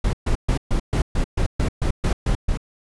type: noise bursts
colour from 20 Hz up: brown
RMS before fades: -19 dBFS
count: 12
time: 0.04-2.574 s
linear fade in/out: 5 ms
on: 92 ms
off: 130 ms
effects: resampled to 24000 Hz